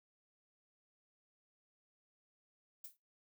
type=noise with exponential decay; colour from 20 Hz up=violet; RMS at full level=-44 dBFS; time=2.84-2.97 s; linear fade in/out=5 ms; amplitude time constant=28 ms; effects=noise-tail reverb RT60 0.2 s tail -19 dB re dry